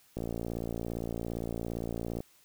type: click train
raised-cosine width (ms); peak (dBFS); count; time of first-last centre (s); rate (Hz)
2; -22; 118; 0.17-2.205; 57.5
effects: white hiss -63 dBFS RMS until 2.44 s